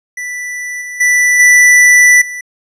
square tone with level steps, 1975.5 Hz, B6, in tune, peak -20 / -23 / -8 / -4 / -22 dBFS, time 0.17-2.41 s, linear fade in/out 5 ms, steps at 0.81 / 1 / 1.39 / 2.21 s, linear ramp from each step 10 ms, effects low-pass 11000 Hz 12 dB/octave

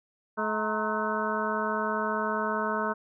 harmonic tone with a mistuned harmonic, 215 Hz, A3, 40 cents flat, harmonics 1 / 2 / 3 / 4 / 5 / 6 / 7, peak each -34 / -34 / -34 / -34 / -34 / -34 / -34 dBFS, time 0.37-2.94 s, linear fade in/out 20 ms, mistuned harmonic 4, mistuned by +130 cents, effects none

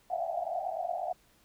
white band-pass noise, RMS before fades -34 dBFS, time 0.1-1.13 s, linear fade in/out 2 ms, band 650 to 750 Hz, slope 96 dB/octave, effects pink hiss -65 dBFS RMS until 1.44 s

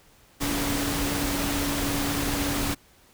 sine tone in noise, 284.5 Hz, C#4, 45 cents sharp, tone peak -29 dBFS, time 0.4-2.75 s, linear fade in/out 20 ms, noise pink, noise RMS -28 dBFS, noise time 0.4-2.75 s, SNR -4 dB, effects pink hiss -57 dBFS RMS until 3.13 s

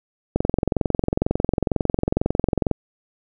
click train, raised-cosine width 2 ms, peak -5 dBFS, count 53, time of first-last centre 0.36-2.713 s, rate 22.1 Hz, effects none

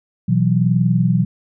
sine chord, B suspended fourth, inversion none, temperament just, 123.47 / 164.63 / 185.21 Hz, B2 / E3 / F#3, 0 / -2 / +2 cents, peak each -17 dBFS, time 0.28-1.25 s, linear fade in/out 10 ms, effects none

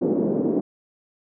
white band-pass noise, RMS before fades -22 dBFS, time 0.01-0.61 s, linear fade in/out 10 ms, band 200 to 400 Hz, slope 24 dB/octave, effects none

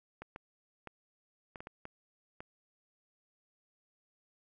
clicks, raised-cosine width 0.5 ms, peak -29 dBFS, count 8, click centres 0.22 / 0.361 / 0.873 / 1.558 / 1.605 / 1.671 / 1.854 / 2.405 s, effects none

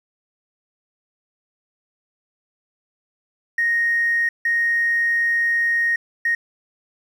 triangle tone bursts at uneven times, 1864.7 Hz, A#6, in tune, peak -13 dBFS, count 3, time 3.58-4.29 / 4.45-5.96 / 6.25-6.35 s, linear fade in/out 5 ms, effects tanh soft clip ceiling -14 dBFS

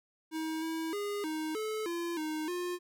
square tone with pitch steps, 318.1 / 323.6 / 409.2 / 312.8 / 433.2 / 342 / 310.4 / 355.2 Hz, D#4 / E4 / G#4 / D#4 / A4 / F4 / D#4 / F4, +38 / -32 / -26 / +9 / -27 / -36 / -4 / +29 cents, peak -34 dBFS, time 0.31-2.79 s, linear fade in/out 50 ms, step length 310 ms, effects none

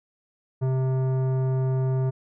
sine tone with tanh clipping, 130.81 Hz, C3, in tune, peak -23 dBFS, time 0.61-2.11 s, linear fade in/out 20 ms, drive 14 dB, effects none

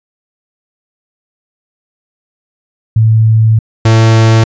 sine / 45% pulse tone pair in turn, 110.9 / 112.12 Hz, A2 / A2, +14 / +33 cents, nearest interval unison, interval 19 cents, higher second, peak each -4 dBFS, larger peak neither, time 2.96-3.59 / 3.85-4.44 s, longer first, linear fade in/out 5 ms, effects resampled to 16000 Hz

